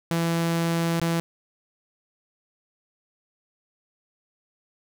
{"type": "tone with dropouts", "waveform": "sawtooth", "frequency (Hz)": 167.2, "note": "E3", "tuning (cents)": 25, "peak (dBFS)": -18, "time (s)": [0.11, 1.2], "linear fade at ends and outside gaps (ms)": 0, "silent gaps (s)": [0.998, 1.016], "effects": []}